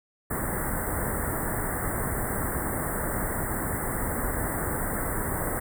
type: band-stop noise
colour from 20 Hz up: pink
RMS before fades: -29 dBFS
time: 0.3-5.6 s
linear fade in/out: 10 ms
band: 2000 to 8000 Hz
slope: 96 dB/octave
effects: none